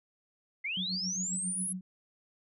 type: linear sweep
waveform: sine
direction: up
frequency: 2020 to 11000 Hz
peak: -32 dBFS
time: 0.64-1.73 s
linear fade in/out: 10 ms
type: tone with tremolo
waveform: sine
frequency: 184.9 Hz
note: F#3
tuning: 1 cent flat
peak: -33 dBFS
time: 0.77-1.81 s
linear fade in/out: 2 ms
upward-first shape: triangle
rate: 7.4 Hz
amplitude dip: 95%
effects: none